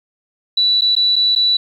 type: tone with dropouts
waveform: sine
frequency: 3951 Hz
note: B7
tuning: in tune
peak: -11 dBFS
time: 0.57-1.57 s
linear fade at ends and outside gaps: 5 ms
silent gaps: 0.81-0.818 / 0.953-0.964 / 1.158-1.162 / 1.352-1.36 s
effects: 8-bit